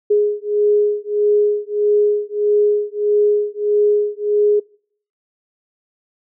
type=beating tone pair; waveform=sine; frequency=415.3 / 416.9 Hz; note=G#4 / G#4; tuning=0 / +7 cents; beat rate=1.6 Hz; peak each=-16 dBFS; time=0.1-4.6 s; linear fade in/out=10 ms; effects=noise-tail reverb RT60 0.6 s tail -26 dB re dry